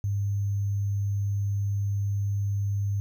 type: tone with sample-and-hold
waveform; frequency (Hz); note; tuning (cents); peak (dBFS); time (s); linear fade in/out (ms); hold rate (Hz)
sine; 100.5; G2; +44; -24; 0.04-3; 0; 6300
effects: none